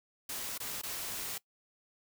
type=noise with dropouts; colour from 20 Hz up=white; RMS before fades=-39 dBFS; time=0.29-1.38 s; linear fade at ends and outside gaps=5 ms; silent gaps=0.579-0.601 / 0.816-0.833 s; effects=noise-tail reverb RT60 0.1 s tail -21 dB re dry